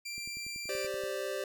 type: tone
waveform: 20% pulse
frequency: 2362 Hz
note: D7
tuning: 9 cents sharp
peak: -33 dBFS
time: 0.05-0.87 s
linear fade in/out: 10 ms
type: click train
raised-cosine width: 3 ms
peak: -39 dBFS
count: 10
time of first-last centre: 0.18-1.037 s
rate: 10.5 Hz
type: chord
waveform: square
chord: G suspended fourth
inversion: none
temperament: equal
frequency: 392 / 523.3 / 587.3 Hz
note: G4 / C5 / D5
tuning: 0 / 0 / 0 cents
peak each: -39 dBFS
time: 0.69-1.44 s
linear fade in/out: 2 ms
effects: none